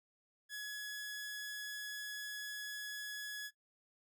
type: tone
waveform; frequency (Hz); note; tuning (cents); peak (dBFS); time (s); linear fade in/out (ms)
sawtooth; 1688; G#6; +28; -38; 0.49-3.51; 50
effects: noise-tail reverb RT60 0.1 s tail -18 dB re dry